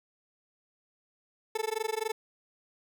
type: tone with amplitude modulation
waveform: 30% pulse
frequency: 440 Hz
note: A4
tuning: in tune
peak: -24 dBFS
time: 1.55-2.12 s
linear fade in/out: 5 ms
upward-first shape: sine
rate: 23.8 Hz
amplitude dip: 100%
effects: none